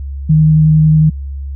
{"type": "tone with vibrato", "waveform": "sine", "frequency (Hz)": 155.56, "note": "D#3", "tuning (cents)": 0, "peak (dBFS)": -5, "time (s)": [0.29, 1.1], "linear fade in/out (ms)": 10, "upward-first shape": "sine", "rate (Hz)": 11, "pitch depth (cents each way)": 11, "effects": ["added 69 Hz sine -20 dBFS peak until 1.55 s"]}